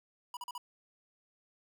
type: tone bursts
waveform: square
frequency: 977 Hz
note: B5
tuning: 19 cents flat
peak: -40 dBFS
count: 4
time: 0.34-0.579 s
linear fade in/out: 2 ms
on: 29 ms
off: 41 ms
effects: none